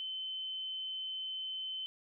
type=tone; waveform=sine; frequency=3063 Hz; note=G7; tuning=41 cents flat; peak=-37 dBFS; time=0-1.86 s; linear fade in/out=0 ms; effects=none